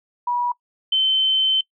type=tone pair in turn; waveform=sine; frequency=970 / 3080 Hz; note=B5 / G7; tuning=-31 / -31 cents; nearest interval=octave + minor sixth; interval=2000 cents; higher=second; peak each=-19 / -15 dBFS; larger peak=second; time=0.27-0.52 / 0.92-1.61 s; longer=second; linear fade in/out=5 ms; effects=noise-tail reverb RT60 0.1 s tail -23 dB re dry